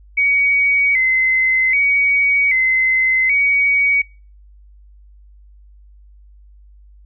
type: tone with vibrato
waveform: sine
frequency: 2152 Hz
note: C7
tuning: 48 cents sharp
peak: -12 dBFS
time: 0.17-4.02 s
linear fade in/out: 10 ms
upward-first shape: square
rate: 0.64 Hz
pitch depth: 80 cents each way
effects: noise-tail reverb RT60 0.4 s tail -26 dB re dry + added 50 Hz sine -42 dBFS peak until 7.05 s